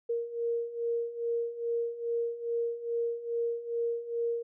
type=beating tone pair; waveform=sine; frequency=466.2 / 468.6 Hz; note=A#4 / A#4; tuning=0 / +9 cents; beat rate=2.4 Hz; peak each=-35 / -31 dBFS; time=0.09-4.43 s; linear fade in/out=10 ms; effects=none